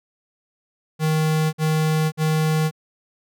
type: tone bursts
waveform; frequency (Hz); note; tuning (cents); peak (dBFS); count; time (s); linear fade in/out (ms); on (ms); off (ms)
square; 156.5; D#3; +10; -18; 3; 0.99-2.712; 50; 540; 51
effects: none